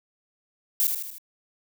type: noise with echo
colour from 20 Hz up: violet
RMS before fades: -22 dBFS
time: 0.8-0.87 s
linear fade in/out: 0 ms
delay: 78 ms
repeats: 4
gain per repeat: -5 dB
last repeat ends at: 1.182 s
effects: none